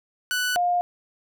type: tone pair in turn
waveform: sawtooth / sine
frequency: 1487 / 708.3 Hz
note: F#6 / F5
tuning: +8 / +24 cents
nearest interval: octave + minor second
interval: 1284 cents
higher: first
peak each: -19 dBFS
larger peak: neither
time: 0.31-0.56 / 0.56-0.81 s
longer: neither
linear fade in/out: 0 ms
effects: none